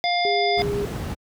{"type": "harmonic tone", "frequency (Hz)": 704, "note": "F5", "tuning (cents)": 14, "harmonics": [1, 3, 5, 7], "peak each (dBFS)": [-21, -26, -28, -29], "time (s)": [0.04, 0.62], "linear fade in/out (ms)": 0}
{"type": "tone", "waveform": "sine", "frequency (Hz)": 407.6, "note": "G#4", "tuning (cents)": -32, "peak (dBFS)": -23, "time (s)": [0.25, 0.85], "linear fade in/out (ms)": 0}
{"type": "noise", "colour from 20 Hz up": "brown", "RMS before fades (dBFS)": -24, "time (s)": [0.57, 1.15], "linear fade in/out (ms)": 20}
{"effects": ["high-pass 80 Hz 12 dB/octave"]}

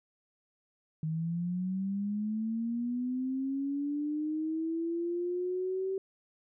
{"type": "linear sweep", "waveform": "sine", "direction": "up", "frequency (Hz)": [155.56, 386.1], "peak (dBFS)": -30, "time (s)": [1.03, 5.98], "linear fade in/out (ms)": 2, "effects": []}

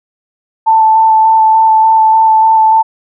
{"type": "tone with vibrato", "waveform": "sine", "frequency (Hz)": 883, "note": "A5", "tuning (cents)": 6, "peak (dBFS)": -4, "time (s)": [0.66, 2.83], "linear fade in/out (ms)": 20, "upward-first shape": "square", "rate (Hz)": 3.4, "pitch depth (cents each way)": 10, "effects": []}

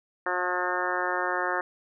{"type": "harmonic tone", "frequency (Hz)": 180.1, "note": "F#3", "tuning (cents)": -46, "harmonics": [2, 3, 4, 5, 6, 7, 8, 9, 10], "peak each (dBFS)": [-34, -34, -34, -34, -34, -34, -34, -34, -34], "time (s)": [0.26, 1.61], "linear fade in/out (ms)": 2, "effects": []}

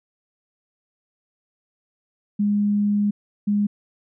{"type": "tone pair in turn", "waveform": "sine", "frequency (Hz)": [205.7, 205.7], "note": ["G#3", "G#3"], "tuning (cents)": [-16, -16], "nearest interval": "unison", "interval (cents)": 0, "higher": "neither", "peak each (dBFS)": -17, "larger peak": "neither", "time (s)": [[2.39, 3.11], [3.47, 3.67]], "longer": "first", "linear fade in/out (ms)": 10, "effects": []}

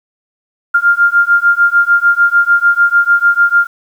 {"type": "beating tone pair", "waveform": "sine", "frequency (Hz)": [1396.9, 1403.6], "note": ["F6", "F6"], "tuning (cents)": [0, 8], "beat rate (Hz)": 6.7, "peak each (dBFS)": -10, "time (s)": [0.74, 3.67], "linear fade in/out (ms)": 10, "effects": ["7-bit"]}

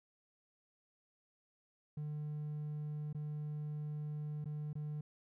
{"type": "tone with dropouts", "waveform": "triangle", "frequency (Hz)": 150, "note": "D3", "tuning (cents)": 37, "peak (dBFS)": -36, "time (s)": [1.97, 5.01], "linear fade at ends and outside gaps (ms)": 5, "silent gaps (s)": [[3.129, 3.147], [4.444, 4.456], [4.731, 4.753]], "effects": ["tanh soft clip ceiling -32 dBFS"]}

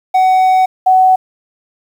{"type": "tone pair in turn", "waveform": ["triangle", "sine"], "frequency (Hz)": [749, 749], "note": ["F#5", "F#5"], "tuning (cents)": [21, 21], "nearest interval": "unison", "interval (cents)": 0, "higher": "neither", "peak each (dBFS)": -5, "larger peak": "neither", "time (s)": [[0.14, 0.66], [0.86, 1.16]], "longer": "first", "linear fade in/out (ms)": 10, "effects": ["7-bit"]}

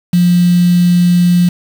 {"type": "tone with quantisation", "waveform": "sine", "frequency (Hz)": 176.1, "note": "F3", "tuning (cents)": 15, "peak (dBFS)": -6, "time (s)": [0.13, 1.49], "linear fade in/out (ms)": 5, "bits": 4, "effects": []}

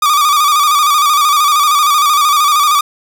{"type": "tone with vibrato", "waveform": "45% pulse", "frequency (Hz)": 1184, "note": "D6", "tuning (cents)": 14, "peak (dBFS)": -8, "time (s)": [0.02, 2.81], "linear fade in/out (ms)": 5, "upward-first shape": "square", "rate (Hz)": 13, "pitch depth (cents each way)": 57, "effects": []}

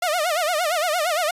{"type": "tone with vibrato", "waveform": "sawtooth", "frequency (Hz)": 660, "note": "E5", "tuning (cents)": 2, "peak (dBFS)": -16, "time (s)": [0.02, 1.31], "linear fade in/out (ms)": 5, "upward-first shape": "sine", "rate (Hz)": 8.7, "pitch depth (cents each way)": 180, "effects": ["resampled to 32000 Hz"]}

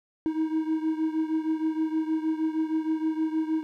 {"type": "beating tone pair", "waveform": "triangle", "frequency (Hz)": [315, 321.4], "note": ["D#4", "E4"], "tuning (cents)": [21, -44], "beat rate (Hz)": 6.4, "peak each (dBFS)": [-24, -28], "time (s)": [0.26, 3.63], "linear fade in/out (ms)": 0, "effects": []}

